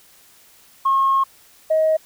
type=tone pair in turn; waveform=sine; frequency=1082 / 631.2 Hz; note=C#6 / D#5; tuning=-42 / +25 cents; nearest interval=major sixth; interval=933 cents; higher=first; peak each=-13 dBFS; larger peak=neither; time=0.85-1.24 / 1.7-1.97 s; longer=first; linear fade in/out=10 ms; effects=tanh soft clip ceiling -9 dBFS + white hiss -51 dBFS RMS until 2.05 s